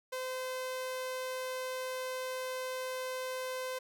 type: tone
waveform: sawtooth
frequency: 514 Hz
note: C5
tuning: 31 cents flat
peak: -32 dBFS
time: 0.12-3.79 s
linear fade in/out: 10 ms
effects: none